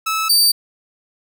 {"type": "tone pair in turn", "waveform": "sawtooth", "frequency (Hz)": [1304, 4627], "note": ["E6", "D8"], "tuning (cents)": [-19, -27], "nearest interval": "octave + minor seventh", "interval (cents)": 2192, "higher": "second", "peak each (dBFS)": [-14, -8], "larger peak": "second", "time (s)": [[0.06, 0.29], [0.29, 0.52]], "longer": "neither", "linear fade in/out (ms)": 10, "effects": []}